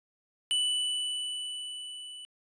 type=tone with level ramp; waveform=square; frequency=2977 Hz; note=F#7; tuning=10 cents sharp; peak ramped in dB=-25 to -43 dBFS; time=0.51-2.25 s; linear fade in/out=0 ms; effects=resampled to 22050 Hz